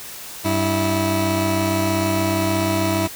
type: tone pair together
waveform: 20% pulse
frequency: 96.9 / 325.9 Hz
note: G2 / E4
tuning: -20 / -20 cents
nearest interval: octave + major sixth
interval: 2100 cents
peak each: -17 / -15 dBFS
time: 0.44-3.08 s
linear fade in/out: 20 ms
effects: white hiss -35 dBFS RMS until 3.15 s

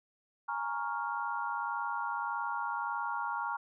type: chord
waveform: sine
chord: Bb minor seventh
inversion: third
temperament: equal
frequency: 830.6 / 932.3 / 1108.7 / 1396.9 Hz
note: Ab5 / Bb5 / Db6 / F6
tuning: 0 / 0 / 0 / 0 cents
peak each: -40 / -36 / -39 / -38 dBFS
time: 0.48-3.57 s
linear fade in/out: 10 ms
effects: none

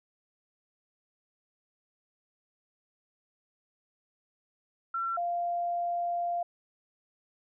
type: tone pair in turn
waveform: sine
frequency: 1355 / 695.3 Hz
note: E6 / F5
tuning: +47 / -8 cents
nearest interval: octave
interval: 1155 cents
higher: first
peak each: -29 / -28 dBFS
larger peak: second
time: 4.94-5.17 / 5.17-6.43 s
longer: second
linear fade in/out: 5 ms
effects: none

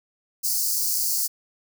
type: high-pass noise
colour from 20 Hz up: white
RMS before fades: -24 dBFS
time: 0.43-1.28 s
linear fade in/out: 20 ms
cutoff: 4400 Hz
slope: 96 dB/octave
effects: none

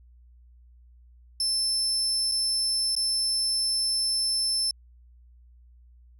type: tone with dropouts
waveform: 35% pulse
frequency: 5290 Hz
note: E8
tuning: 5 cents sharp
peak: -21 dBFS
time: 1.4-4.71 s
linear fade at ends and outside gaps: 2 ms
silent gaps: 2.315-2.319 / 2.952-2.964 s
effects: added 60 Hz sine -51 dBFS peak until 6.19 s

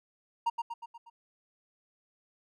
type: tone with echo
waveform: triangle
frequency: 932.3 Hz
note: A#5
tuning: in tune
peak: -23 dBFS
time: 0.46-0.5 s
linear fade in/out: 10 ms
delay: 120 ms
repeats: 5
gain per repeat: -5 dB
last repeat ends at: 1.1 s
effects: none

